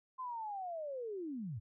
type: linear sweep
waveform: sine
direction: down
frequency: 1046.5 to 92.5 Hz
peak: -39 dBFS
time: 0.18-1.6 s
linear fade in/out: 20 ms
effects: none